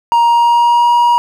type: tone with pitch glide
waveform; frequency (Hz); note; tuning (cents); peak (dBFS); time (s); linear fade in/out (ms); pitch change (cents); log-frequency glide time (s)
triangle; 939 to 954.9; A#5 to A#5; +12 to +41; -5; 0.12-1.18; 0; +29; 0.22-0.91
effects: none